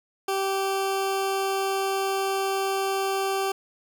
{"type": "tone", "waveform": "20% pulse", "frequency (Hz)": 388.4, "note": "G4", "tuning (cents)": -16, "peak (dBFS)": -19, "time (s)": [0.28, 3.52], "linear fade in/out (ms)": 5, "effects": []}